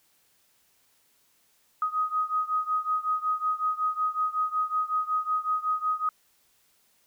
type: beating tone pair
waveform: sine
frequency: 1252 / 1257.4 Hz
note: D#6 / D#6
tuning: +10 / +18 cents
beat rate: 5.4 Hz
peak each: -27 / -29 dBFS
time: 1.82-6.09 s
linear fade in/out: 2 ms
effects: white hiss -66 dBFS RMS until 7.06 s